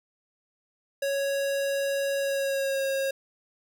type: tone with pitch glide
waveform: square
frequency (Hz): 554.4 to 542.1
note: C#5 to C#5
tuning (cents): 0 to -39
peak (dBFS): -26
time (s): 1.02-3.11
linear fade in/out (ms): 5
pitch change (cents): -39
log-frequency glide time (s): 2.19-2.83
effects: none